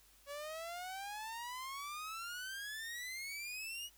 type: exponential sweep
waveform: sawtooth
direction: up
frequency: 560 to 2930 Hz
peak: -39 dBFS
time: 0.26-3.9 s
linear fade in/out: 50 ms
effects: added 50 Hz sine -70 dBFS peak until 3.97 s + white hiss -66 dBFS RMS until 3.97 s